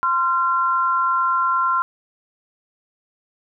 sine tone pair together, 1042.3 / 1371 Hz, C6 / F6, -7 / -32 cents, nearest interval perfect fourth, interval 475 cents, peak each -19 dBFS, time 0.03-1.82 s, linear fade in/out 0 ms, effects none

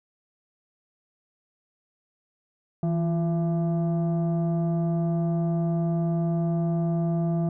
sine tone with frequency modulation, 164.81 Hz, E3, in tune, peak -21 dBFS, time 2.83-7.49 s, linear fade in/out 2 ms, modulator 510 Hz, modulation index 0.57, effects tanh soft clip ceiling -17 dBFS

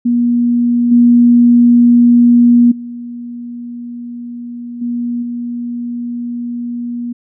sine tone with level steps, 239.7 Hz, A#3, 48 cents sharp, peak -9 / -4 / -23 / -15 / -18 dBFS, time 0.05-7.13 s, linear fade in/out 10 ms, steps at 0.91 / 2.71 / 4.81 / 5.22 s, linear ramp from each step 10 ms, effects none

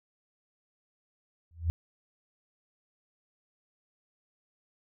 sine tone with exponential growth, 83.2 Hz, E2, 17 cents sharp, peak -21 dBFS, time 1.51-1.7 s, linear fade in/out 0 ms, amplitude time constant 41 ms, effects none

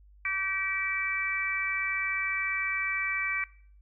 harmonic tone, 385.8 Hz, G4, 28 cents flat, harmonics 3 / 4 / 5 / 6, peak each -38 / -37 / -34 / -29 dBFS, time 0.25-3.44 s, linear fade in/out 2 ms, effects noise-tail reverb RT60 0.5 s tail -21 dB re dry + added 50 Hz sine -53 dBFS peak until 3.81 s

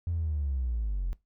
triangle linear sweep, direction down, 87.31 to 41.17 Hz, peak -24 dBFS, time 0.07-1.13 s, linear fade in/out 0 ms, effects noise-tail reverb RT60 0.2 s tail -22 dB re dry + tanh soft clip ceiling -24 dBFS

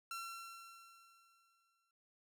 sawtooth tone with exponential decay, 1357 Hz, E6, 50 cents sharp, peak -38 dBFS, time 0.11-1.91 s, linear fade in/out 2 ms, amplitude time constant 390 ms, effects none

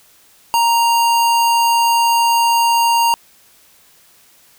square tone, 932.3 Hz, A#5, in tune, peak -12 dBFS, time 0.54-3.14 s, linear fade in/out 0 ms, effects white hiss -50 dBFS RMS until 4.58 s

